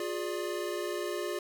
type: chord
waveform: square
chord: D diminished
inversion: first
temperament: equal with one note detuned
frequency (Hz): 355.9 / 415.3 / 587.3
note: F4 / Ab4 / D5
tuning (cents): +33 / 0 / 0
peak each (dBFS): -36 / -38 / -39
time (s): 0-1.39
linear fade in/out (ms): 2
effects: none